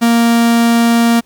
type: tone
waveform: 45% pulse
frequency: 233.1 Hz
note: A#3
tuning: in tune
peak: -8 dBFS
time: 0.01-1.21 s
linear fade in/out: 20 ms
effects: pink hiss -53 dBFS RMS until 1.25 s